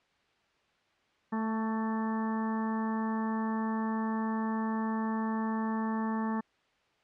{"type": "harmonic tone with a mistuned harmonic", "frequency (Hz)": 220.8, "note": "A3", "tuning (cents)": 6, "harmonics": [1, 2, 3, 4, 5, 6, 7, 8], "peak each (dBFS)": [-30, -42, -47, -38, -41, -49, -54, -45], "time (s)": [1.32, 6.41], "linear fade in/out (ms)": 10, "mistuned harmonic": 5, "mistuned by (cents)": 21, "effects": ["white hiss -69 dBFS RMS until 7.03 s", "low-pass 3000 Hz 12 dB/octave"]}